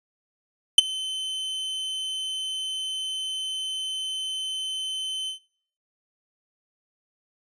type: tone with ADSR envelope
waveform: 45% pulse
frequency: 3064 Hz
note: G7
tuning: 40 cents flat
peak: -5 dBFS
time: 0.78-5.39 s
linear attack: 4 ms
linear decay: 16 ms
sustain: -23 dB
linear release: 110 ms
effects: noise-tail reverb RT60 0.5 s tail -20 dB re dry + resampled to 22050 Hz